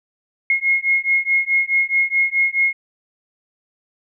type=beating tone pair; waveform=sine; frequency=2155 / 2159.7 Hz; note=C#7 / C#7; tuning=-49 / -46 cents; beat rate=4.7 Hz; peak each=-18 dBFS; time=0.5-2.73 s; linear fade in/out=2 ms; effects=none